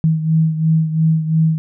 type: beating tone pair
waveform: sine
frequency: 159.2 / 162.1 Hz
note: D#3 / E3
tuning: +40 / -29 cents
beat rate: 2.9 Hz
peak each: -13 / -19 dBFS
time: 0.04-1.58 s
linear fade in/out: 0 ms
effects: none